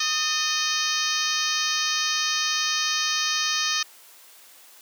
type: harmonic tone with a mistuned harmonic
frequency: 622.3 Hz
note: D#5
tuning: in tune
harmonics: 2 / 3 / 4 / 5 / 6 / 7 / 8 / 9 / 10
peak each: -31 / -31 / -31 / -31 / -31 / -31 / -31 / -31 / -31 dBFS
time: 0-3.83 s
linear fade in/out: 5 ms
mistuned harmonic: 3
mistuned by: -58 cents
effects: white hiss -50 dBFS RMS until 4.81 s + high-pass 400 Hz 12 dB/octave